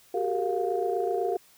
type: tone cluster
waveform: sine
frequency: 374.4 / 402.2 / 458.9 / 705 Hz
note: F#4 / G4 / A#4 / F5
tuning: +20 / +44 / -27 / +16 cents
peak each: -30 dBFS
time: 0.14-1.37 s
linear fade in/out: 5 ms
effects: tanh soft clip ceiling -14 dBFS + white hiss -58 dBFS RMS until 1.57 s